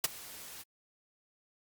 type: noise with ADSR envelope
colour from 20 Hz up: white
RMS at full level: -25 dBFS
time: 0.04-0.64 s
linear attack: 3 ms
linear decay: 22 ms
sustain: -22 dB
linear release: 28 ms
effects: Opus 48 kbps